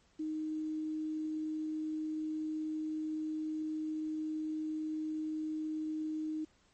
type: tone with quantisation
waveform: sine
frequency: 311.1 Hz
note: D#4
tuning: in tune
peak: -34 dBFS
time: 0.19-6.45 s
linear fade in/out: 10 ms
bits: 10
effects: pink hiss -69 dBFS RMS until 6.73 s + MP3 32 kbps